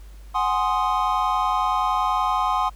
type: chord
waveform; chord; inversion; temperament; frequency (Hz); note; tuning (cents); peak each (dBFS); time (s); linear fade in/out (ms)
triangle; Ab dominant seventh; third; equal; 740 / 830.6 / 1046.5 / 1244.5; Gb5 / Ab5 / C6 / Eb6; 0 / 0 / 0 / 0; -24 / -24 / -21 / -24; 0.34-2.7; 20
effects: added 50 Hz sine -39 dBFS peak until 2.75 s + pink hiss -55 dBFS RMS until 2.75 s